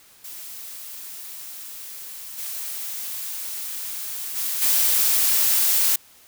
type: noise with level steps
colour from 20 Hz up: blue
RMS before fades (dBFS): -37 / -31 / -26 / -19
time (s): 0.24-5.96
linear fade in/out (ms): 5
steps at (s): 2.37 / 4.35 / 4.61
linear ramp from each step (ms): 20
effects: white hiss -52 dBFS RMS until 6.27 s